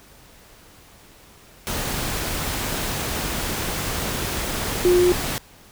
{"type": "tone in noise", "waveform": "sine", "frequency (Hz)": 357.4, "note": "F4", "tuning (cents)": 40, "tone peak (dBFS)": -13, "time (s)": [4.85, 5.12], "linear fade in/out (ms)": 0, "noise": "pink", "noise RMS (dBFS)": -26, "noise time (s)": [1.67, 5.38], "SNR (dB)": 10, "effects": ["pink hiss -49 dBFS RMS until 5.71 s"]}